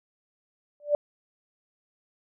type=tone with exponential growth; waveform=sine; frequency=587.3 Hz; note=D5; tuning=in tune; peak=-15 dBFS; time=0.8-0.95 s; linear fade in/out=1 ms; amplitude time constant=31 ms; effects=none